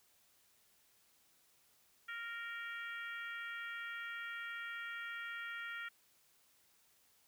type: harmonic tone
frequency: 465.2 Hz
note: A#4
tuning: 4 cents flat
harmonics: 3 / 4 / 5 / 6 / 7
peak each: -45 / -46 / -51 / -56 / -56 dBFS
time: 2.08-5.89 s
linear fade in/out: 10 ms
effects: white hiss -71 dBFS RMS until 7.27 s

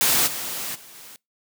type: noise with level steps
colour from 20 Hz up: white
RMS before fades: -19 / -30 / -45 / -43 dBFS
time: 0.01-1.16 s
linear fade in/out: 0 ms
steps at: 0.26 / 0.74 / 0.94 s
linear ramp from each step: 20 ms
effects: noise-tail reverb RT60 0.2 s tail -25 dB re dry + high-pass 100 Hz 12 dB/octave

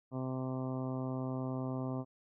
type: harmonic tone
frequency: 129.8 Hz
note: C3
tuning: 13 cents flat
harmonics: 1 / 2 / 3 / 4 / 5 / 6 / 7 / 8 / 9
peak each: -38 / -38 / -46 / -47 / -46 / -52 / -53 / -51 / -54 dBFS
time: 0.11-2.05 s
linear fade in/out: 50 ms
effects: none

